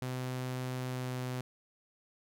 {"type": "tone with pitch glide", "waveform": "sawtooth", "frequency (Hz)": [127.6, 126.72], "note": ["C3", "B2"], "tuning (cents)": [-43, 45], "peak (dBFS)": -31, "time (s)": [0.02, 1.41], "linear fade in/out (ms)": 0, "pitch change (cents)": -12, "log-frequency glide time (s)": [0.82, 1.2], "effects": []}